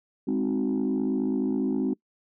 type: chord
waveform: sine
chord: Ab dominant seventh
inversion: none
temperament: equal with one note detuned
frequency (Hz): 206.7 / 261.6 / 311.1 / 370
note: Ab3 / C4 / Eb4 / Gb4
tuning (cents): -8 / 0 / 0 / 0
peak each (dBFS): -28 / -25 / -30 / -30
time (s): 0.27-1.94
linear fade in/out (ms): 10
effects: noise-tail reverb RT60 0.1 s tail -24 dB re dry + tanh soft clip ceiling -18 dBFS